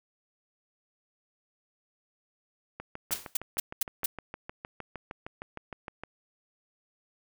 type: click train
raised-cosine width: 0.5 ms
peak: -23 dBFS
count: 22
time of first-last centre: 2.8-6.036 s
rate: 6.49 Hz
type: noise with exponential decay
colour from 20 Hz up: white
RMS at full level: -31 dBFS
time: 3.11-3.35 s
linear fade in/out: 5 ms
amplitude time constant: 52 ms
type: noise bursts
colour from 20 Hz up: blue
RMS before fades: -27 dBFS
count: 5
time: 3.12-4.06 s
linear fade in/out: 5 ms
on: 20 ms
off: 210 ms
effects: none